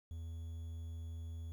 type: tone with quantisation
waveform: triangle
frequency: 82.41 Hz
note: E2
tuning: in tune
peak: -40 dBFS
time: 0.11-1.52 s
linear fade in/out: 0 ms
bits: 11
effects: none